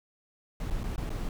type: noise with dropouts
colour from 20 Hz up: brown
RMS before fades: -32 dBFS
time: 0.6-1.29 s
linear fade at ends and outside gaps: 2 ms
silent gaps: 0.701-0.707 / 0.834-0.839 / 0.961-0.979 / 1.094-1.102 s
effects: none